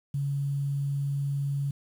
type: tone with quantisation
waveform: sine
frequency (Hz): 140.5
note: C#3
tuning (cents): +24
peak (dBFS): -26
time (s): 0.14-1.71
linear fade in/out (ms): 5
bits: 9
effects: none